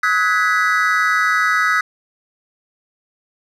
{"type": "chord", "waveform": "triangle", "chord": "G# minor seventh", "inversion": "second", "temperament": "equal with one note detuned", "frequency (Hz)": [1272.9, 1480, 1661.2, 1975.5], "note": ["D#6", "F#6", "G#6", "B6"], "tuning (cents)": [39, 0, 0, 0], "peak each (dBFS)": [-16, -18, -19, -18], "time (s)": [0.03, 1.81], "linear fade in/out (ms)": 5, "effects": []}